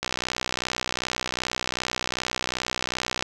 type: click train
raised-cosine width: 0.2 ms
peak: -8 dBFS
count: 201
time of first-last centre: 0.03-3.225 s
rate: 62.6 Hz
effects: none